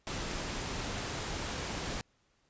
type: noise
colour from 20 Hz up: pink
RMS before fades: -37 dBFS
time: 0.07-2.01 s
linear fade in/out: 0 ms
effects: pink hiss -72 dBFS RMS until 2.49 s + resampled to 16000 Hz